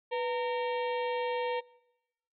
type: harmonic tone with a mistuned harmonic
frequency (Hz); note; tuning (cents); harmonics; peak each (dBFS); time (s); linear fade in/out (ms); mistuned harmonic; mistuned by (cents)
460; A#4; -23; 1 / 2 / 4 / 5 / 6 / 7 / 8 / 9; -31 / -35 / -44 / -44 / -47 / -47 / -53 / -57; 0.11-1.61; 20; 1; +120
effects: noise-tail reverb RT60 1.0 s tail -24 dB re dry